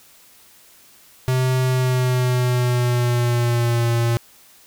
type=tone with pitch glide; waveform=square; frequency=128.7 to 117.34 Hz; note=C3 to A#2; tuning=-28 to +12 cents; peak=-17 dBFS; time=1.28-4.17 s; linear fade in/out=0 ms; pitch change=-160 cents; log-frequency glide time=1.7-3.89 s; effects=white hiss -50 dBFS RMS until 4.66 s